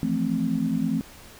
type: chord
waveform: sine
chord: F major seventh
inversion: third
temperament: equal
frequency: 164.81 / 174.61 / 220 / 261.6 Hz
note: E3 / F3 / A3 / C4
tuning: 0 / 0 / 0 / 0 cents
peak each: -30 / -30 / -26 / -26 dBFS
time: 0.03-1.01 s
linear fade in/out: 0 ms
effects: pink hiss -47 dBFS RMS until 1.39 s